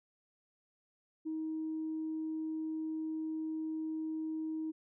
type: tone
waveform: sine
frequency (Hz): 316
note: D#4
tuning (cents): +27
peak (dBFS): -34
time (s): 1.25-4.72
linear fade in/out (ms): 20
effects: tanh soft clip ceiling -30 dBFS